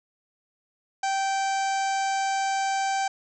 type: harmonic tone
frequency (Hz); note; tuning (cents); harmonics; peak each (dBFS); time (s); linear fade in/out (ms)
779; G5; -11; 1 / 2 / 3 / 4 / 5 / 6 / 7 / 8 / 9 / 10; -24 / -33 / -37 / -42 / -45 / -41 / -45 / -40 / -42 / -45; 1.03-3.08; 5
effects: none